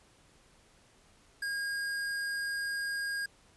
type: tone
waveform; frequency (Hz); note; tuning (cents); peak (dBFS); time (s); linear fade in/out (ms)
square; 1625; G#6; -38; -33; 1.42-3.26; 5
effects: pink hiss -63 dBFS RMS until 3.56 s + resampled to 24000 Hz